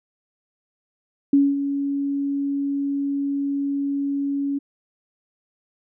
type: tone with ADSR envelope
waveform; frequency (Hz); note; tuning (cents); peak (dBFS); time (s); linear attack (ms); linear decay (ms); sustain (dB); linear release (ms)
sine; 280.3; C#4; +19; -11; 1.33-4.59; 4; 220; -10; 14
effects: none